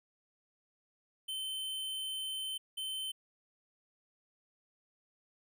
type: tone bursts at uneven times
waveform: square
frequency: 3079 Hz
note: G7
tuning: 32 cents flat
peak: -37 dBFS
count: 2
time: 1.28-2.58 / 2.77-3.12 s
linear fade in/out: 10 ms
effects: none